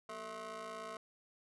25% pulse ring-modulated tone, 209.9 Hz, G#3, 19 cents sharp, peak -37 dBFS, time 0.09-0.97 s, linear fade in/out 2 ms, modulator 868 Hz, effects resampled to 24000 Hz

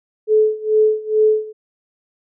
sine tone with tremolo, 431.4 Hz, A4, 34 cents flat, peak -9 dBFS, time 0.27-1.53 s, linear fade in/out 50 ms, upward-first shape sine, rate 2.3 Hz, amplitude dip 90%, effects none

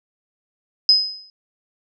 sine tone with exponential decay, 5050 Hz, D#8, 25 cents sharp, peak -7 dBFS, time 0.89-1.3 s, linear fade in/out 1 ms, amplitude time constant 87 ms, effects none

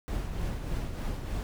brown noise with tremolo, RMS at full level -31 dBFS, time 0.08-1.43 s, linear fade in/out 0 ms, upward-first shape triangle, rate 3.3 Hz, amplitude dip 50%, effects none

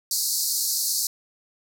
pink band-pass noise, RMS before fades -25 dBFS, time 0.11-1.07 s, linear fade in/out 2 ms, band 4200 to 16000 Hz, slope 96 dB/octave, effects none

